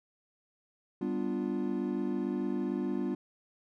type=chord; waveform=triangle; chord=G dominant seventh; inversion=none; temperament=equal; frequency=196 / 246.9 / 293.7 / 349.2 Hz; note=G3 / B3 / D4 / F4; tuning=0 / 0 / 0 / 0 cents; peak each=-34 / -33 / -34 / -34 dBFS; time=1.01-3.15 s; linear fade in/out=5 ms; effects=none